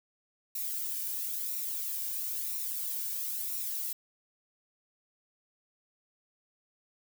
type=noise with flanger; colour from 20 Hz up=violet; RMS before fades=-35 dBFS; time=0.55-3.93 s; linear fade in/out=5 ms; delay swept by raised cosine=0.62 to 1.54 ms; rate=1 Hz; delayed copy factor=-0.5; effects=none